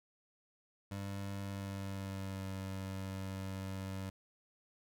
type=tone with pitch glide; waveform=25% pulse; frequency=99 to 95.9 Hz; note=G2 to G2; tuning=+18 to -37 cents; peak=-36 dBFS; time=0.91-4.1 s; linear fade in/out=5 ms; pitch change=-55 cents; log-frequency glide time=1.4-2.48 s; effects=none